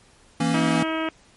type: chord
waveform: square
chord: A# diminished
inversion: second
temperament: equal with one note detuned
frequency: 164.81 / 233.1 / 275.4 Hz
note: E3 / A#3 / C#4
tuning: 0 / 0 / -11 cents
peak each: -25 dBFS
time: 0.4-0.83 s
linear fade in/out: 5 ms
type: harmonic tone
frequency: 320 Hz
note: D#4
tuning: 49 cents sharp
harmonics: 1 / 2 / 3 / 4 / 5 / 6 / 7 / 8 / 9 / 10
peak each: -26 / -30 / -34 / -32 / -35 / -39 / -36 / -38 / -39 / -40 dBFS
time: 0.54-1.09 s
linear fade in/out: 2 ms
effects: pink hiss -55 dBFS RMS until 1.36 s + MP3 48 kbps